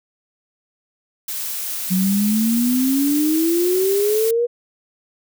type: noise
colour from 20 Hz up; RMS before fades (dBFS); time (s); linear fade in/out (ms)
blue; -26; 1.28-4.31; 5
type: exponential sweep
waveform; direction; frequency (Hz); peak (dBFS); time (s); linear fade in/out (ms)
sine; up; 182.3 to 484.3; -15; 1.9-4.47; 20
effects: none